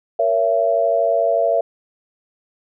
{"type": "chord", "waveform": "sine", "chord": "A# diminished", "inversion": "none", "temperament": "just", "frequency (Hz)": [466.2, 559.4, 671.3], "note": ["A#4", "C#5", "E5"], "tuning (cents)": [0, 16, 31], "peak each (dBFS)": [-22, -20, -16], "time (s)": [0.19, 1.61], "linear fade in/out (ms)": 5, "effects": []}